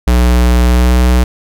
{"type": "tone with pitch glide", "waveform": "square", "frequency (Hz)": [60.8, 61.9], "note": ["B1", "B1"], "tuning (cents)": [-26, 5], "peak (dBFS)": -7, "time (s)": [0.07, 1.24], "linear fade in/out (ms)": 5, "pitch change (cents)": 31, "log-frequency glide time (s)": [0.64, 0.97], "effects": []}